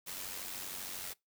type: noise with amplitude modulation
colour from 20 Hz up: white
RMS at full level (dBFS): -40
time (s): 0.06-1.14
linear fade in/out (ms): 20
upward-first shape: sine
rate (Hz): 92.9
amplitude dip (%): 55
effects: noise-tail reverb RT60 0.2 s tail -24 dB re dry